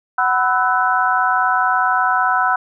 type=harmonic tone with a mistuned harmonic; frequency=249.1 Hz; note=B3; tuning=15 cents sharp; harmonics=3 / 4 / 5 / 6; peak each=-19 / -19 / -19 / -19 dBFS; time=0.18-2.56 s; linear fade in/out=5 ms; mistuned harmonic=5; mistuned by=+87 cents; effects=none